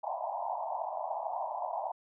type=band-pass noise; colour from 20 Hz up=pink; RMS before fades=-36 dBFS; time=0.03-1.92 s; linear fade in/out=10 ms; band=620 to 990 Hz; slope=96 dB/octave; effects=none